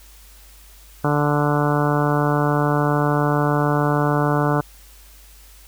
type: harmonic tone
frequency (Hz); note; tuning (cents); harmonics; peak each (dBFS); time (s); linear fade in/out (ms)
146.83; D3; 0; 1 / 2 / 3 / 4 / 5 / 6 / 7 / 8 / 9 / 10; -20 / -23 / -25 / -26 / -27 / -28 / -28 / -29 / -30 / -30; 1.04-4.61; 5
effects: added 50 Hz sine -45 dBFS peak until 5.67 s + white hiss -49 dBFS RMS until 5.67 s